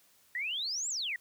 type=exponential two-way sweep; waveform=sine; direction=up then down; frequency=1855 to 7902 to 1855 Hz; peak=-32 dBFS; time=0.35-1.16 s; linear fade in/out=2 ms; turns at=0.89 s; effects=white hiss -65 dBFS RMS until 1.2 s